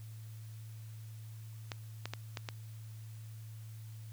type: clicks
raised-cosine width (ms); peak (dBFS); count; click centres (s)
0.2; -21; 5; 1.718 / 2.056 / 2.136 / 2.372 / 2.488
effects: added 110 Hz sine -45 dBFS peak until 4.12 s + white hiss -62 dBFS RMS until 4.12 s